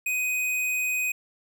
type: tone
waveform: square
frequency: 2500 Hz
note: D#7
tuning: 8 cents sharp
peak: -25 dBFS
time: 0.06-1.12 s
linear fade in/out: 5 ms
effects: none